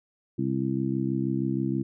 harmonic tone, 66.3 Hz, C2, 23 cents sharp, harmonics 2 / 3 / 4 / 5, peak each -30 / -30 / -30 / -30 dBFS, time 0.38-1.83 s, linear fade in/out 10 ms, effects none

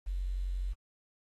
sine tone with quantisation, 45.76 Hz, F#1, 18 cents flat, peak -31 dBFS, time 0.06-0.74 s, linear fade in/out 20 ms, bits 10, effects AAC 32 kbps

